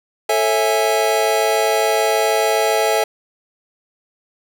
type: chord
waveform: square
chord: A major seventh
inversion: none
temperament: equal with one note detuned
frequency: 440 / 547 / 659.3 / 830.6 Hz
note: A4 / C#5 / E5 / G#5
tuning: 0 / -23 / 0 / 0 cents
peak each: -20 / -24 / -20 / -21 dBFS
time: 0.29-3.04 s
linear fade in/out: 5 ms
effects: none